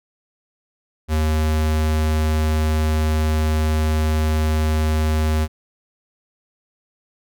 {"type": "tone", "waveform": "square", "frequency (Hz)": 77.78, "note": "D#2", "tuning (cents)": 0, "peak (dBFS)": -17, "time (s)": [1.08, 5.48], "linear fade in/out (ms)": 50, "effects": []}